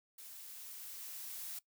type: noise with level ramp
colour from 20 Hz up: blue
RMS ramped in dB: -52 to -44 dBFS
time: 0.18-1.59 s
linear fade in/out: 5 ms
effects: noise-tail reverb RT60 0.1 s tail -19 dB re dry